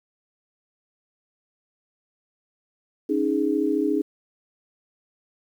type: chord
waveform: sine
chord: C# suspended second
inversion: none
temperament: equal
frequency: 277.2 / 311.1 / 415.3 Hz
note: C#4 / D#4 / G#4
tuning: 0 / 0 / 0 cents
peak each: -25 / -23 / -25 dBFS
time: 3.09-4.02 s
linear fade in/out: 10 ms
effects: 9-bit